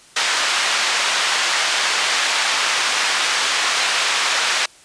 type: band-pass noise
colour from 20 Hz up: pink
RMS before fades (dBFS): -19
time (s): 0.16-4.66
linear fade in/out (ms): 5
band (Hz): 1200 to 5900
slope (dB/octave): 12
effects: white hiss -47 dBFS RMS until 4.84 s + resampled to 22050 Hz